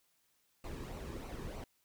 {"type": "noise with flanger", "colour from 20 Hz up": "brown", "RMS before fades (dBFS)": -44, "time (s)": [0.64, 1.64], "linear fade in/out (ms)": 2, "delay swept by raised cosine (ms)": [0.58, 1.47], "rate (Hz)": 3.2, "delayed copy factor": -0.55, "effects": ["white hiss -75 dBFS RMS until 1.84 s"]}